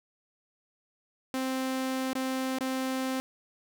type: tone with dropouts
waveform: sawtooth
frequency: 261.6 Hz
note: C4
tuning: in tune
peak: -25 dBFS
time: 1.34-3.2 s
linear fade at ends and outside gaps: 0 ms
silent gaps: 2.132-2.153 / 2.585-2.608 s
effects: none